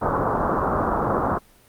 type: low-pass noise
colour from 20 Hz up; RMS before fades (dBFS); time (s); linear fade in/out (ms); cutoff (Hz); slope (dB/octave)
white; -22; 0.01-1.39; 20; 1300; 48
effects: pink hiss -54 dBFS RMS until 1.68 s + Opus 32 kbps